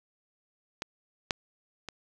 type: clicks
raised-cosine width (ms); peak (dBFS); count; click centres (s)
0.2; -16 / -9 / -21; 3; 0.821 / 1.308 / 1.887
effects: none